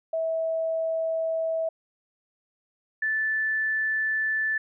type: tone pair in turn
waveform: sine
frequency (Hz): 650 / 1753.4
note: E5 / A6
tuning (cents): -24 / -7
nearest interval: octave + perfect fourth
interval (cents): 1717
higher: second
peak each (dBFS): -24 / -23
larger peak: second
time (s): 0.13-1.69 / 3.02-4.58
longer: neither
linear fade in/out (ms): 5
effects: none